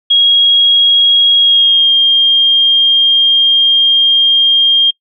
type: tone with pitch glide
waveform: sine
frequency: 3291 to 3214 Hz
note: G#7 to G7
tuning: -16 to +43 cents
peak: -5 dBFS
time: 0.1-4.91 s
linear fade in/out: 10 ms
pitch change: -41 cents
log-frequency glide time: 1.39-1.92 s
effects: noise-tail reverb RT60 0.1 s tail -25 dB re dry